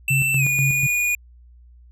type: tone with pitch glide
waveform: square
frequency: 2668 to 2447 Hz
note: E7 to D#7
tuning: +20 to -29 cents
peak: -19 dBFS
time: 0.08-1.15 s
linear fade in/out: 2 ms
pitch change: -149 cents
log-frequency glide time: 0.36-0.44 s
type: tone with tremolo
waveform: sine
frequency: 136 Hz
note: C#3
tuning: 33 cents flat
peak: -18 dBFS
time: 0.1-0.87 s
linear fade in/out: 10 ms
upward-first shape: square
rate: 4.1 Hz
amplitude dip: 70%
effects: added 60 Hz sine -45 dBFS peak until 1.91 s